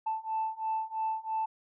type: beating tone pair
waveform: sine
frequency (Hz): 880 / 883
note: A5 / A5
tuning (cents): 0 / +6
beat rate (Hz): 3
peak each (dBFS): -33 / -32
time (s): 0.06-1.46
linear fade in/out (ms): 10
effects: tanh soft clip ceiling -24 dBFS